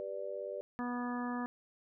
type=chord; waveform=sine; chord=G major; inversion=none; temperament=just; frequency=392 / 490 / 588 Hz; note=G4 / B4 / D5; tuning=0 / -14 / +2 cents; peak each=-44 / -43 / -40 dBFS; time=0-0.61 s; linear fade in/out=0 ms
type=harmonic tone; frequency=244.3 Hz; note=B3; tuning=19 cents flat; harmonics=1 / 2 / 3 / 4 / 5 / 6 / 7; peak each=-36 / -47 / -45 / -44 / -45 / -57 / -47 dBFS; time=0.79-1.46 s; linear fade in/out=0 ms
effects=none